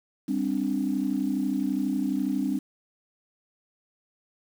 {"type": "chord", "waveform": "sine", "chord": "G suspended fourth", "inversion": "none", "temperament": "equal with one note detuned", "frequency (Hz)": [199.19, 261.6, 293.7], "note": ["G3", "C4", "D4"], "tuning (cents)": [28, 0, 0], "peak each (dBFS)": [-29, -27, -28], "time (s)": [0.28, 2.59], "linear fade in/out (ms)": 10, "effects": ["tanh soft clip ceiling -15 dBFS", "8-bit"]}